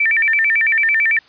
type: tone with vibrato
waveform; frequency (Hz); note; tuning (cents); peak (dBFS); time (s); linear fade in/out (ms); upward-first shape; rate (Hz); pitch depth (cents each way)
sine; 2043; C7; -42; -12; 0-1.19; 5; square; 9; 220
effects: white hiss -49 dBFS RMS until 1.28 s + resampled to 11025 Hz